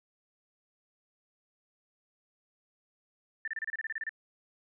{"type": "tone bursts", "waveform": "sine", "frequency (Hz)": 1782, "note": "A6", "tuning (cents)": 22, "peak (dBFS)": -32, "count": 12, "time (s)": [3.45, 4.093], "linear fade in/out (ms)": 2, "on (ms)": 27, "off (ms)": 29, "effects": []}